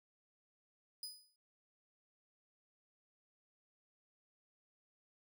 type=tone with exponential decay; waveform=sawtooth; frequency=4978 Hz; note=D#8; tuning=in tune; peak=-38 dBFS; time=1.03-1.36 s; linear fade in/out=2 ms; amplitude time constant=70 ms; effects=none